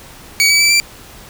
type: tone with pitch steps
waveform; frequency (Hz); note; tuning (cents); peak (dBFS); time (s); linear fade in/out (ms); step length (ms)
20% pulse; 2261 / 2290 / 2319 / 2349; C#7 / D7 / D7 / D7; +34 / -44 / -22 / 0; -4; 0.4-0.8; 0; 100
effects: pink hiss -38 dBFS RMS until 1.29 s